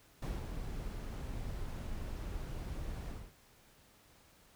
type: noise with ADSR envelope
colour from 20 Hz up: brown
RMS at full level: -36 dBFS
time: 0.22-3.34 s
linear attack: 5 ms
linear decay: 210 ms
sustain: -5 dB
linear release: 250 ms
effects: pink hiss -64 dBFS RMS until 4.55 s